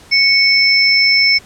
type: tone pair together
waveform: sine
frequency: 2217 / 5300 Hz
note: C#7 / E8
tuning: 0 / +9 cents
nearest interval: octave + minor third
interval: 1509 cents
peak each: -11 dBFS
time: 0.11-1.39 s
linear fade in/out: 20 ms
effects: pink hiss -42 dBFS RMS until 1.45 s + low-pass 10000 Hz 12 dB/octave